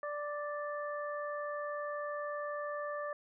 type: harmonic tone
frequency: 587.3 Hz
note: D5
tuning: in tune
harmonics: 1 / 2 / 3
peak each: -38 / -41 / -45 dBFS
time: 0.03-3.13 s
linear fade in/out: 2 ms
effects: none